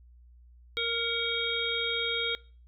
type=harmonic tone with a mistuned harmonic; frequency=466.2 Hz; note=A#4; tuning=in tune; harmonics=1 / 3 / 5 / 7 / 8; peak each=-35 / -37 / -34 / -33 / -33 dBFS; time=0.77-2.35 s; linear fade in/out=0 ms; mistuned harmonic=5; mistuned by=-49 cents; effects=noise-tail reverb RT60 0.4 s tail -22 dB re dry + added 60 Hz sine -52 dBFS peak until 2.67 s